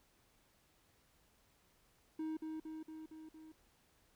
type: tone with echo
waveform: triangle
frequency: 315.1 Hz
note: D#4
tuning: 22 cents sharp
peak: -36 dBFS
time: 2.19-2.37 s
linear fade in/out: 5 ms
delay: 230 ms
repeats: 5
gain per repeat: -3 dB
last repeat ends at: 3.52 s
effects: pink hiss -72 dBFS RMS until 4.15 s